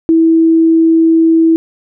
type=tone; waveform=sine; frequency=326.3 Hz; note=E4; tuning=18 cents flat; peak=-5 dBFS; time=0.09-1.56 s; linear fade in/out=0 ms; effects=none